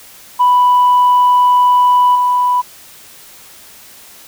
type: tone with level steps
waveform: sine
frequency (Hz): 989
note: B5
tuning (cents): +2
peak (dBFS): -5 / -9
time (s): 0.39-2.62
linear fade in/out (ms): 20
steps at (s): 2.15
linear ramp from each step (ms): 5
effects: tanh soft clip ceiling -4 dBFS + white hiss -39 dBFS RMS until 4.27 s